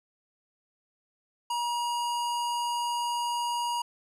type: tone with low-pass filter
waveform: square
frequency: 954 Hz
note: A#5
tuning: 40 cents sharp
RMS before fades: -30 dBFS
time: 1.5-3.82 s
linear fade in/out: 5 ms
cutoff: 10000 Hz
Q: 0.96
effects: 11-bit